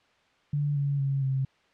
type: tone with pitch steps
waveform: sine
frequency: 145.5 / 141.44 / 137.49 / 133.66 Hz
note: D3 / C#3 / C#3 / C3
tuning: -16 / +35 / -14 / +37 cents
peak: -24 dBFS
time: 0.53-1.45 s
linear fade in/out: 5 ms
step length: 230 ms
effects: white hiss -64 dBFS RMS until 1.73 s + low-pass 3000 Hz 12 dB/octave